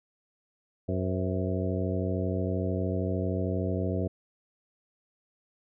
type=harmonic tone with a mistuned harmonic; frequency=93.1 Hz; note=F#2; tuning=11 cents sharp; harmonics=1 / 2 / 3 / 4 / 5 / 6 / 7; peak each=-30 / -33 / -35 / -36 / -37 / -38 / -38 dBFS; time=0.88-4.08 s; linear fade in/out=10 ms; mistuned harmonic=6; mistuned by=-76 cents; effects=none